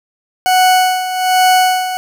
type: tone with tremolo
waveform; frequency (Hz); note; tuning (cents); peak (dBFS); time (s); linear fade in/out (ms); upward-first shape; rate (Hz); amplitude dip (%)
40% pulse; 740; F#5; 0; -6; 0.46-1.97; 0; sine; 1.2; 70
effects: none